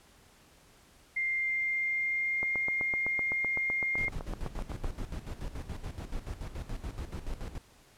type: tone with pitch glide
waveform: sine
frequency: 2100 to 2121 Hz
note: C7 to C7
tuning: +6 to +23 cents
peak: -28 dBFS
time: 1.16-4.09 s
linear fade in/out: 10 ms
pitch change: +17 cents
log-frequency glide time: 1.37-2.56 s
type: click train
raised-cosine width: 1 ms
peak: -24 dBFS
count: 20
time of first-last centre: 2.43-4.844 s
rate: 7.87 Hz
type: noise with tremolo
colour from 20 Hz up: brown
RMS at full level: -36 dBFS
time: 3.98-7.58 s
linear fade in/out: 0 ms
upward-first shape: square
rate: 7 Hz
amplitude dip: 70%
effects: pink hiss -60 dBFS RMS until 7.97 s + low-pass 12000 Hz 12 dB/octave